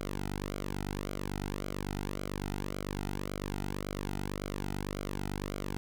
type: tone with flanger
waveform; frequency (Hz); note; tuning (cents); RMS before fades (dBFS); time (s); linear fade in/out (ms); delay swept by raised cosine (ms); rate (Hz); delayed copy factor
sawtooth; 49; G1; 0; -37; 0-5.77; 0; 1.1 to 1.81; 1.8; -0.85
effects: none